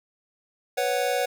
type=chord; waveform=square; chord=B suspended second; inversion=none; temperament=equal; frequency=493.9 / 554.4 / 740 Hz; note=B4 / C#5 / F#5; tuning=0 / 0 / 0 cents; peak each=-28 dBFS; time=0.77-1.26 s; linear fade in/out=10 ms; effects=none